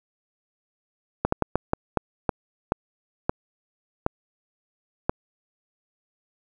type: slowing click train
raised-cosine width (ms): 1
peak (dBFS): -6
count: 11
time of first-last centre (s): 1.25-5.095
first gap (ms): 74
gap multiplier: 1.34
effects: 8-bit